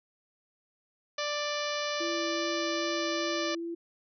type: harmonic tone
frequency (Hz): 589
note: D5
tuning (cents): +5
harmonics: 1 / 2 / 3 / 4 / 5 / 6 / 7 / 8 / 9 / 10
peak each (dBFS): -34 / -37 / -39 / -40 / -41 / -42 / -42 / -43 / -44 / -44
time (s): 1.18-3.55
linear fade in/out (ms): 5
type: tone with vibrato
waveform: sine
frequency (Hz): 335.8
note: E4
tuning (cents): +32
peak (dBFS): -33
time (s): 2-3.75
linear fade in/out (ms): 10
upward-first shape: sine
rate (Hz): 2.5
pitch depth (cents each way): 11
effects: none